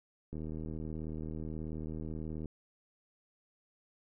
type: click train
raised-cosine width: 3 ms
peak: -29 dBFS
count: 168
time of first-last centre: 0.33-2.457 s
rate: 78.5 Hz
effects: none